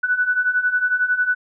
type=beating tone pair; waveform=sine; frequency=1480 / 1491 Hz; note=F#6 / F#6; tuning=0 / +13 cents; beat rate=11 Hz; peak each=-22 / -18 dBFS; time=0.03-1.35 s; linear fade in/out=10 ms; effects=none